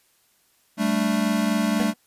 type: chord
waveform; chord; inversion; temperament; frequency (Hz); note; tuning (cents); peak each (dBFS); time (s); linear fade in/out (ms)
square; G suspended second; none; equal with one note detuned; 196 / 220 / 292.6; G3 / A3 / D4; 0 / 0 / -6; -26 / -23 / -28; 0.77-1.94; 50
type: tone with exponential decay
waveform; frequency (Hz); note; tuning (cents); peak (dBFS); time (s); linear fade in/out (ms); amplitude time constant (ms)
20% pulse; 244.7; B3; -16; -18; 1.8-1.96; 0; 34
effects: white hiss -63 dBFS RMS until 2.06 s + resampled to 32000 Hz